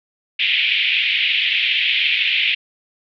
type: band-pass noise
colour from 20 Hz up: pink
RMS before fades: -18 dBFS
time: 0.39-2.55 s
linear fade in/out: 10 ms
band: 2200 to 3400 Hz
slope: 48 dB/octave
effects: none